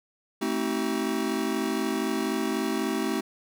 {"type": "chord", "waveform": "square", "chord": "A diminished seventh", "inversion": "none", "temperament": "just", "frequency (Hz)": [220, 264, 316.8, 380.2], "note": ["A3", "C4", "Eb4", "Gb4"], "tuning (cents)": [0, 16, 31, 47], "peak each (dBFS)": -32, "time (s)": [0.41, 3.21], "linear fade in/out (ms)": 10, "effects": []}